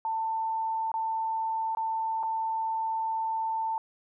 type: tone with dropouts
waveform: sine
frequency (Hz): 892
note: A5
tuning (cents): +23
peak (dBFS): -27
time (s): 0.05-3.78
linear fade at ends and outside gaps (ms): 1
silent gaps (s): 0.917-0.94 / 1.75-1.771 / 2.23-2.234
effects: none